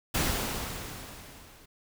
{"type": "noise with level ramp", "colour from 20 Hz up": "pink", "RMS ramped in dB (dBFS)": [-26, -55], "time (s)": [0.14, 1.66], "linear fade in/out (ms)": 10, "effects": []}